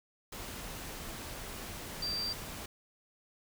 sine tone in noise, 4699 Hz, D8, in tune, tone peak -33 dBFS, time 2.02-2.33 s, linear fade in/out 5 ms, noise pink, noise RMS -43 dBFS, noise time 0.32-2.66 s, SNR +7 dB, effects none

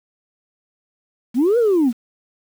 sine linear two-way sweep, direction up then down, 216.6 to 492.4 to 216.6 Hz, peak -11 dBFS, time 1.34-1.93 s, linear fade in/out 50 ms, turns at 1.58 s, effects tanh soft clip ceiling -10 dBFS + 7-bit

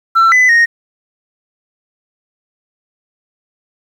sine tone with pitch steps, 1343 / 2006 / 1862 Hz, E6 / B6 / A#6, +32 / +26 / -2 cents, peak -3 dBFS, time 0.15-0.66 s, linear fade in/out 20 ms, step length 170 ms, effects tanh soft clip ceiling -5 dBFS + 7-bit

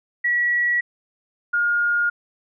sine tone pair in turn, 1930 / 1422.4 Hz, B6 / F6, -40 / +31 cents, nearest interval perfect fourth, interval 529 cents, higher first, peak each -17 dBFS, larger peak neither, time 0.24-0.81 / 1.53-2.1 s, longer neither, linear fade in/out 10 ms, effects none

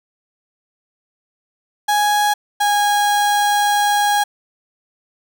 35% pulse tone pair in turn, 830.6 / 823 Hz, G#5 / G#5, 0 / -16 cents, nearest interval unison, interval 16 cents, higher first, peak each -12 dBFS, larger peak neither, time 1.88-2.34 / 2.6-4.24 s, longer second, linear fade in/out 10 ms, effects none

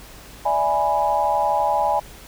sine chord, E dominant seventh, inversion third, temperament equal, 587.3 / 659.3 / 830.6 / 987.8 Hz, D5 / E5 / G#5 / B5, 0 / 0 / 0 / 0 cents, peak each -25 / -25 / -19 / -25 dBFS, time 0.45-2 s, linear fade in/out 10 ms, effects added 50 Hz sine -45 dBFS peak until 2.27 s + pink hiss -43 dBFS RMS until 2.27 s

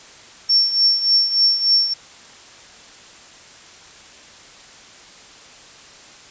sine tone with tremolo, 5450 Hz, F8, 43 cents flat, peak -10 dBFS, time 0.49-1.94 s, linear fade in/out 10 ms, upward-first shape triangle, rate 3.4 Hz, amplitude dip 75%, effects white hiss -43 dBFS RMS until 6.3 s + resampled to 16000 Hz

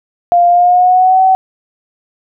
sine tone with pitch glide, 698.5 to 757.3 Hz, F5 to F#5, 0 to +40 cents, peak -5 dBFS, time 0.32-1.35 s, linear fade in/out 0 ms, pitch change +140 cents, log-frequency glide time 0.48-1.22 s, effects none

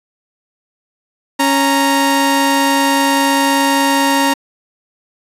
sawtooth tone pair together, 276.5 / 930 Hz, C#4 / A#5, -4 / -4 cents, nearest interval octave + major sixth, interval 2100 cents, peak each -10 dBFS, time 1.39-4.34 s, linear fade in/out 10 ms, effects resampled to 32000 Hz

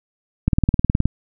click train, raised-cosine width 5 ms, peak -3 dBFS, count 12, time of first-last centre 0.48-1.056 s, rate 19.1 Hz, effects none

